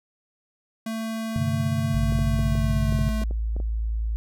square tone with pitch glide, 223.4 to 217.2 Hz, A3 to A3, +27 to -22 cents, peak -28 dBFS, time 0.86-3.24 s, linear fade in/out 5 ms, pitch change -49 cents, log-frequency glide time 2.21-2.94 s
sine chord, G suspended fourth, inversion none, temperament just, 98 / 130.67 / 147 Hz, G2 / C3 / D3, 0 / -2 / +2 cents, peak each -27 dBFS, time 1.36-3.09 s, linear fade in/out 0 ms
sine tone, 55.1 Hz, A1, 3 cents sharp, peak -23 dBFS, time 1.94-4.16 s, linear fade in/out 0 ms
clicks, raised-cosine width 2 ms, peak -23 dBFS, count 10, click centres 2.123 / 2.19 / 2.392 / 2.553 / 2.925 / 2.99 / 3.218 / 3.31 / 3.565 / 3.601 s
effects none

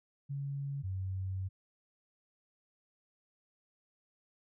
sine tone pair in turn, 139.9 / 94.6 Hz, C#3 / F#2, +16 / +39 cents, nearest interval perfect fifth, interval 677 cents, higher first, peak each -35 / -34 dBFS, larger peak second, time 0.29-0.83 / 0.83-1.49 s, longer second, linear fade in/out 20 ms, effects none

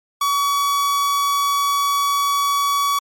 45% pulse tone, 1133 Hz, C#6, 37 cents sharp, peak -16 dBFS, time 0.21-2.99 s, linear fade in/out 5 ms, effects MP3 64 kbps

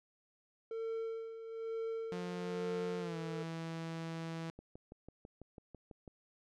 triangle tone with tremolo, 451.4 Hz, A4, 44 cents sharp, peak -34 dBFS, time 0.71-3.43 s, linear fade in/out 2 ms, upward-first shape sine, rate 1.1 Hz, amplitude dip 65%
sawtooth tone with pitch glide, 177.9 to 164.08 Hz, F3 to E3, +32 to -8 cents, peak -36 dBFS, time 2.12-4.5 s, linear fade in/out 0 ms, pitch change -140 cents, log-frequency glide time 2.99-3.17 s
click train, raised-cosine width 2 ms, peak -37 dBFS, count 10, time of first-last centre 4.59-6.078 s, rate 6.05 Hz
effects low-pass 6000 Hz 12 dB/octave

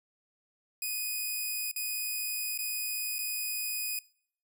5% pulse tone with dropouts, 2489 Hz, D#7, in tune, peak -22 dBFS, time 0.82-3.99 s, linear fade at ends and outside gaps 2 ms, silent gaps 1.714-1.761 / 2.577-2.588 / 3.184-3.188 s, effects noise-tail reverb RT60 0.6 s tail -23 dB re dry

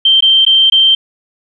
sine tone with dropouts, 3136 Hz, G7, in tune, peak -5 dBFS, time 0.05-0.95 s, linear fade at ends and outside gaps 5 ms, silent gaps 0.207-0.223 / 0.451-0.464 / 0.7-0.721 s, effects none

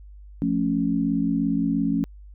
sine chord, F augmented, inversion none, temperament equal with one note detuned, 174.11 / 220 / 277.2 Hz, F3 / A3 / C#4, -5 / 0 / 0 cents, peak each -26 / -25 / -23 dBFS, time 0.42-2.04 s, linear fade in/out 0 ms, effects added 50 Hz sine -41 dBFS peak until 2.34 s

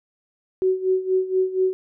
sine tone with tremolo, 374.6 Hz, F#4, 21 cents sharp, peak -15 dBFS, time 0.62-1.73 s, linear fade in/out 0 ms, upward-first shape sine, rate 4.2 Hz, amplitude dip 80%, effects none

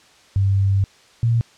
sine tone pair in turn, 97.9 / 116.42 Hz, G2 / A#2, -2 / -2 cents, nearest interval minor third, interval 300 cents, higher second, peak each -14 dBFS, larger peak neither, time 0.36-0.84 / 1.23-1.41 s, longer first, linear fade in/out 0 ms, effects white hiss -51 dBFS RMS until 1.57 s + low-pass 6000 Hz 12 dB/octave

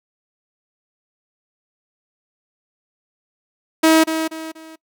sawtooth tone with echo, 320 Hz, D#4, 49 cents sharp, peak -6 dBFS, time 3.83-4.04 s, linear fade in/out 10 ms, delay 240 ms, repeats 3, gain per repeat -9 dB, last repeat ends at 4.76 s, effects noise-tail reverb RT60 0.1 s tail -23 dB re dry

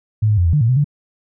sine tone with pitch steps, 107.6 / 105.7 / 88.2 / 83.2 / 149 / 113.9 / 127.4 / 145.5 Hz, A2 / G#2 / F2 / E2 / D3 / A#2 / C3 / D3, -38 / +31 / +18 / +17 / +25 / -40 / -46 / -16 cents, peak -11 dBFS, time 0.22-0.844 s, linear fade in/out 10 ms, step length 78 ms, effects none

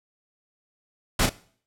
pink noise with echo, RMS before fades -21 dBFS, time 1.19-1.26 s, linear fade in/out 5 ms, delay 35 ms, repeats 1, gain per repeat -5 dB, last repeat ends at 1.295 s, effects noise-tail reverb RT60 0.5 s tail -19 dB re dry + low-pass 12000 Hz 12 dB/octave

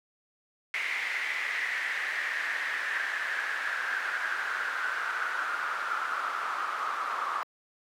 pink noise with band-pass filter sweep, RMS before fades -32 dBFS, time 0.74-7.43 s, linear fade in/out 0 ms, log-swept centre 2100 to 1200 Hz, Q 6.4, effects high-pass 400 Hz 12 dB/octave

